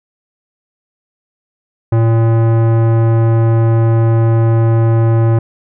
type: tone with tanh clipping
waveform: sine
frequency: 114 Hz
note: A#2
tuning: 38 cents flat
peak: -10 dBFS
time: 1.92-5.39 s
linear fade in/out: 5 ms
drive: 18 dB
effects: none